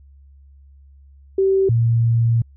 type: tone pair in turn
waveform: sine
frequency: 385.9 / 115.99 Hz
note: G4 / A#2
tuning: -27 / -8 cents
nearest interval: octave + major sixth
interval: 2081 cents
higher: first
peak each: -13 dBFS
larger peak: neither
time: 1.38-1.69 / 1.69-2.42 s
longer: second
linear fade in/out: 5 ms
effects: added 69 Hz sine -44 dBFS peak until 2.56 s